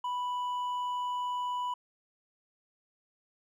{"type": "tone with hard clipping", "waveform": "sine", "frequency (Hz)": 987.8, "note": "B5", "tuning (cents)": 0, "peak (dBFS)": -32, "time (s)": [0.04, 1.74], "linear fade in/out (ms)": 5, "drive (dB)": 4, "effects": []}